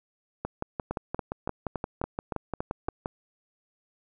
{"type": "two click trains", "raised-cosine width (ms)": 1, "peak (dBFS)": [-16, -16], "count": [8, 16], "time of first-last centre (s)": [[0.91, 2.887], [0.45, 3.059]], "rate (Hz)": [3.54, 5.75], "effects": []}